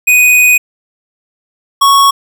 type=tone pair in turn; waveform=square; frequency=2489 / 1108.7 Hz; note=D#7 / C#6; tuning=0 / 0 cents; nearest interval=octave + major second; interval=1400 cents; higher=first; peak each=-5 dBFS; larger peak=neither; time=0.07-0.58 / 1.81-2.11 s; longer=first; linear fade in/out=10 ms; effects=none